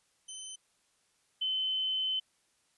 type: tone pair in turn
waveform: 5% pulse / sine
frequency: 3055 / 3055 Hz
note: G7 / G7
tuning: -45 / -45 cents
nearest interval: unison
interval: 0 cents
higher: neither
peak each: -31 / -29 dBFS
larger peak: second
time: 0.28-0.56 / 1.41-2.2 s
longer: second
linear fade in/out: 10 ms
effects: white hiss -72 dBFS RMS until 2.77 s + resampled to 24000 Hz